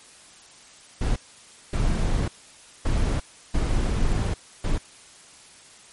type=noise bursts at uneven times; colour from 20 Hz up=brown; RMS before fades=-22 dBFS; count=5; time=1.01-1.16 / 1.73-2.28 / 2.85-3.2 / 3.54-4.34 / 4.64-4.78 s; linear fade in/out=5 ms; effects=white hiss -49 dBFS RMS until 5.92 s + MP3 48 kbps